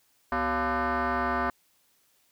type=tone with frequency modulation; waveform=sine; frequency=246.9 Hz; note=B3; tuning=in tune; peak=-23 dBFS; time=0.32-1.5 s; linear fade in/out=2 ms; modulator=315 Hz; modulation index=4.4; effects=tanh soft clip ceiling -22 dBFS + white hiss -67 dBFS RMS until 2.31 s